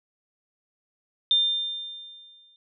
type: tone with exponential decay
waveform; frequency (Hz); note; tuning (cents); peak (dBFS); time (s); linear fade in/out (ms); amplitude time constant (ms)
sine; 3600; A7; +39; -16; 1.31-2.56; 1; 270
effects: none